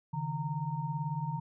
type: tone cluster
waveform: sine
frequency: 139.9 / 158 / 923 Hz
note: C#3 / D#3 / A#5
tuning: +16 / +27 / -17 cents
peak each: -36 / -35 / -38 dBFS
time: 0.13-1.4 s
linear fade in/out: 10 ms
effects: none